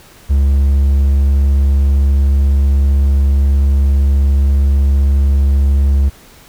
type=tone; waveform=triangle; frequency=69.3 Hz; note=C#2; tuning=in tune; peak=-6 dBFS; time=0.29-6.1 s; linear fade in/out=20 ms; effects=pink hiss -42 dBFS RMS until 6.48 s